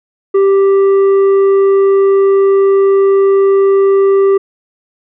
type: tone with tanh clipping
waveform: sine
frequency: 392 Hz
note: G4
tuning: in tune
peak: -7 dBFS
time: 0.34-4.38 s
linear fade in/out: 10 ms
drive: 6 dB
effects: none